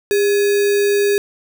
sine tone with sample-and-hold, 405.8 Hz, G#4, 40 cents flat, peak -12 dBFS, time 0.11-1.18 s, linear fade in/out 0 ms, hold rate 2100 Hz, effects none

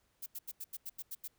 violet noise bursts, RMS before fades -42 dBFS, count 9, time 0.22-1.279 s, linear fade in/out 10 ms, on 43 ms, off 84 ms, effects pink hiss -75 dBFS RMS until 1.38 s

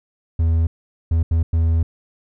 triangle tone bursts at uneven times, 82 Hz, E2, 9 cents flat, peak -12 dBFS, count 4, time 0.39-0.67 / 1.11-1.23 / 1.31-1.43 / 1.53-1.83 s, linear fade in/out 5 ms, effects none

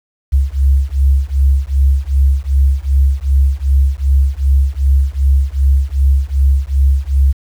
sine beating tone pair, 66.9 / 69.5 Hz, C2 / C#2, +39 / +5 cents, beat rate 2.6 Hz, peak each -12 / -12 dBFS, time 0.32-7.33 s, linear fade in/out 20 ms, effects 7-bit

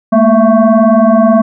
sine tone with frequency modulation, 214.2 Hz, A3, 46 cents flat, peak -4 dBFS, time 0.12-1.42 s, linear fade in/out 10 ms, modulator 447 Hz, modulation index 1.5, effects none

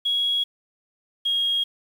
sine tone pair in turn, 3322 / 3271 Hz, G#7 / G#7, 0 / -27 cents, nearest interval unison, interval 27 cents, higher first, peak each -19 / -19 dBFS, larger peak neither, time 0.05-0.44 / 1.25-1.64 s, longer neither, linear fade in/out 10 ms, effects tanh soft clip ceiling -15 dBFS + 8-bit

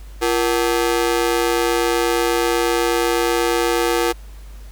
sawtooth ring-modulated tone, 409.2 Hz, G#4, 26 cents flat, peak -9 dBFS, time 0.21-4.13 s, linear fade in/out 20 ms, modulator 64.1 Hz, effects added 50 Hz sine -34 dBFS peak until 4.71 s + pink hiss -49 dBFS RMS until 4.71 s

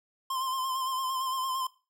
square tone with vibrato, 1046.5 Hz, C6, in tune, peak -30 dBFS, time 0.3-1.67 s, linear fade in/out 5 ms, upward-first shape sine, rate 8.8 Hz, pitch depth 40 cents each way, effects noise-tail reverb RT60 0.3 s tail -18 dB re dry

